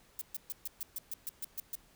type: noise bursts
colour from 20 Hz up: violet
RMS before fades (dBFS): -38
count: 11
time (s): 0.19-1.754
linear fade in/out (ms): 2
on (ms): 24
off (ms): 130
effects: pink hiss -64 dBFS RMS until 1.95 s